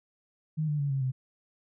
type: tone with pitch steps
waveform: sine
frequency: 155.56 / 148.71 / 142.16 / 135.89 / 129.91 Hz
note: D#3 / D3 / C#3 / C#3 / C3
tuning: 0 / +22 / +44 / -34 / -12 cents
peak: -26 dBFS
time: 0.57-1.12 s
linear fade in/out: 20 ms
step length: 110 ms
effects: none